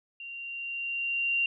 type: tone with level ramp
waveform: sine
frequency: 2767 Hz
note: F7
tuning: 17 cents flat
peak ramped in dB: -39 to -23 dBFS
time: 0.2-1.46 s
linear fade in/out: 2 ms
effects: none